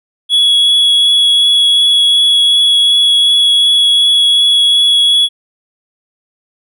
triangle tone with vibrato, 3362 Hz, G#7, 20 cents sharp, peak -5 dBFS, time 0.29-5.29 s, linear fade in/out 50 ms, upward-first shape triangle, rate 2.7 Hz, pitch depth 9 cents each way, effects none

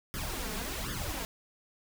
pink noise with flanger, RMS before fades -36 dBFS, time 0.14-1.25 s, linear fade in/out 0 ms, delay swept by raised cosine 0.6 to 4.7 ms, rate 1.3 Hz, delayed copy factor +0.9, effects none

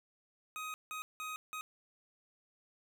25% pulse tone bursts at uneven times, 1255 Hz, D#6, 15 cents sharp, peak -36 dBFS, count 4, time 0.56-0.74 / 0.91-1.02 / 1.2-1.36 / 1.53-1.61 s, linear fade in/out 0 ms, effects none

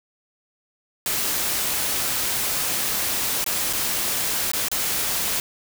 white noise with dropouts, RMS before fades -24 dBFS, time 1.06-5.4 s, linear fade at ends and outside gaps 1 ms, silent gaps 3.442-3.463 / 3.729-3.733 / 4.517-4.534 / 4.685-4.715 s, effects none

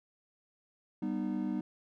triangle chord, G augmented, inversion none, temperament just, 196 / 245 / 306.2 Hz, G3 / B3 / D#4, 0 / -14 / -28 cents, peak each -34 dBFS, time 1.02-1.61 s, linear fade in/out 5 ms, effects none

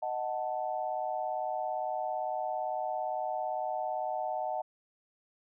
sine chord, D# diminished, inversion none, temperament equal, 622.3 / 740 / 880 Hz, D#5 / F#5 / A5, 0 / 0 / 0 cents, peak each -36 / -34 / -37 dBFS, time 0.02-4.62 s, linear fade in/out 10 ms, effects none

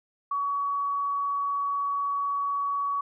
sine tone, 1129 Hz, C#6, 31 cents sharp, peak -25 dBFS, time 0.31-3.01 s, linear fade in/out 5 ms, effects none

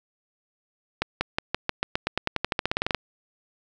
accelerating click train, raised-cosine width 0.3 ms, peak -7 dBFS, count 21, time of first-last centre 1.02-2.947 s, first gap 190 ms, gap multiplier 0.92, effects none

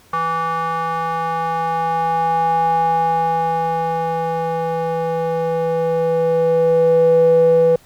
square tone with band-pass filter sweep, 164.81 Hz, E3, in tune, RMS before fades -17 dBFS, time 0.13-7.76 s, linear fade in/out 5 ms, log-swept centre 1100 to 470 Hz, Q 6, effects pink hiss -50 dBFS RMS until 7.85 s

